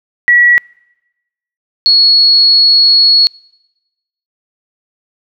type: tone pair in turn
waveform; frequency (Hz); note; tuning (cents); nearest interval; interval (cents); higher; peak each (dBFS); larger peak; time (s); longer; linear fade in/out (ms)
sine; 1932 / 4349; B6 / C#8; -39 / -34; octave + major second; 1405; second; -4; neither; 0.28-0.58 / 1.86-3.27; second; 0
effects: noise-tail reverb RT60 1.0 s tail -26 dB re dry